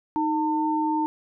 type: tone pair together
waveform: sine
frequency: 311.8 / 901 Hz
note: D#4 / A5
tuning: +4 / +41 cents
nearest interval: octave + tritone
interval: 1837 cents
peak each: -24 / -24 dBFS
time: 0.16-1.06 s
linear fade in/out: 0 ms
effects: none